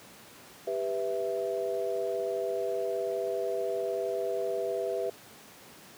sine chord, E minor, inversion first, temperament just, 395.6 / 494.4 / 659.3 Hz, G4 / B4 / E5, +16 / +2 / 0 cents, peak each -33 dBFS, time 0.67-5.1 s, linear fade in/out 5 ms, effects pink hiss -51 dBFS RMS until 5.97 s + high-pass 150 Hz 12 dB/octave

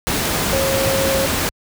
sine tone in noise, 540 Hz, C#5, 45 cents flat, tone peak -18 dBFS, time 0.53-1.26 s, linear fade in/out 0 ms, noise pink, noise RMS -19 dBFS, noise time 0.07-1.49 s, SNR -2 dB, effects high-pass 60 Hz 12 dB/octave

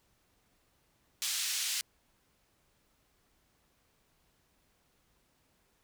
white band-pass noise, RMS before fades -34 dBFS, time 1.22-1.81 s, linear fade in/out 0 ms, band 2600 to 7400 Hz, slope 12 dB/octave, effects pink hiss -72 dBFS RMS until 5.83 s

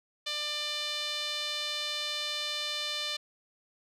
sawtooth tone with band-pass filter, 595 Hz, D5, 22 cents sharp, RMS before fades -34 dBFS, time 0.26-3.17 s, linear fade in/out 10 ms, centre 3800 Hz, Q 2.8, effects none

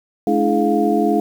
sine tone cluster, 213.4 / 288.9 / 331.4 / 423.4 / 704 Hz, G#3 / D4 / E4 / G#4 / F5, +47 / -28 / +9 / +33 / +14 cents, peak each -20 dBFS, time 0.27-1.2 s, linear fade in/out 2 ms, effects 7-bit

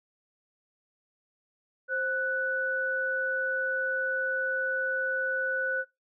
sine tone pair together, 525 / 1485 Hz, C5 / F#6, +6 / +6 cents, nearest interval octave + tritone, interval 1800 cents, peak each -33 / -27 dBFS, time 1.88-5.85 s, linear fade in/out 50 ms, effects noise-tail reverb RT60 0.2 s tail -22 dB re dry

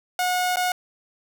sawtooth tone with dropouts, 726 Hz, F#5, 33 cents flat, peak -17 dBFS, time 0.19-0.72 s, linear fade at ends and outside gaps 2 ms, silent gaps 0.559-0.569 s, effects none

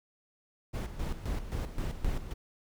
brown noise with tremolo, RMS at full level -32 dBFS, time 0.73-2.34 s, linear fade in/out 20 ms, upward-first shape square, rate 3.8 Hz, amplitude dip 65%, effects none

